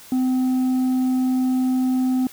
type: tone with tanh clipping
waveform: sine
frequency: 256.5 Hz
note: C4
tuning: 34 cents flat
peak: -18 dBFS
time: 0.12-2.27 s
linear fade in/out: 2 ms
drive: 4 dB
effects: white hiss -44 dBFS RMS until 2.32 s